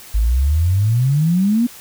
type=exponential sweep; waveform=sine; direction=up; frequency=50.9 to 246.9 Hz; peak=-12 dBFS; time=0.14-1.67 s; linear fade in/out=10 ms; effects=white hiss -39 dBFS RMS until 1.8 s